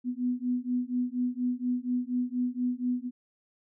sine beating tone pair, 245.9 / 250.1 Hz, B3 / B3, -7 / +22 cents, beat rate 4.2 Hz, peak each -30 dBFS, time 0.04-3.11 s, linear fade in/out 50 ms, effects none

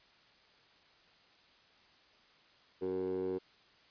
15% pulse tone with band-pass filter, 93 Hz, F#2, 9 cents sharp, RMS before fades -36 dBFS, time 2.81-3.39 s, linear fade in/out 20 ms, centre 420 Hz, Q 7.8, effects white hiss -64 dBFS RMS until 3.9 s + resampled to 11025 Hz

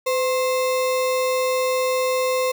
sine tone with sample-and-hold, 510 Hz, C5, 44 cents flat, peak -18 dBFS, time 0.06-2.52 s, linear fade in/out 10 ms, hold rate 1575 Hz, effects none

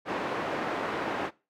pink band-pass noise, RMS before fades -32 dBFS, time 0.05-1.31 s, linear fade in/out 50 ms, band 300 to 1700 Hz, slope 12 dB/octave, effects noise-tail reverb RT60 0.3 s tail -21 dB re dry

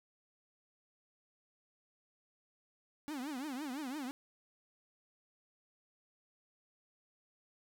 45% pulse tone with vibrato, 277.2 Hz, C#4, in tune, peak -39 dBFS, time 3.08-4.11 s, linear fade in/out 0 ms, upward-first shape triangle, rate 5.9 Hz, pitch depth 250 cents each way, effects none

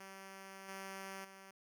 5% pulse tone with level steps, 193.2 Hz, G3, 25 cents flat, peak -39 / -34 / -43 dBFS, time 0-1.51 s, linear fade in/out 5 ms, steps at 0.68 / 1.24 s, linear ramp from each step 10 ms, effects none

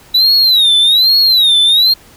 triangle tone with vibrato, 3900 Hz, B7, 23 cents flat, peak -5 dBFS, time 0.14-1.94 s, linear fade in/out 10 ms, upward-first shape sine, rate 1.2 Hz, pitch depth 180 cents each way, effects pink hiss -42 dBFS RMS until 2.16 s

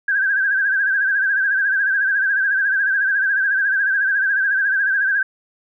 sine tone with vibrato, 1590 Hz, G6, 24 cents sharp, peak -15 dBFS, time 0.08-5.23 s, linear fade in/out 5 ms, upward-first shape sine, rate 14 Hz, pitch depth 75 cents each way, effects none

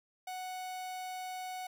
45% pulse tone, 740 Hz, F#5, in tune, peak -39 dBFS, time 0.27-1.67 s, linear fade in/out 5 ms, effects none

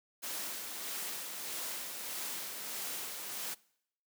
white noise with tremolo, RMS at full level -39 dBFS, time 0.22-3.55 s, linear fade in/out 20 ms, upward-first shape sine, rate 1.6 Hz, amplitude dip 35%, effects noise-tail reverb RT60 0.7 s tail -23 dB re dry + high-pass 200 Hz 12 dB/octave

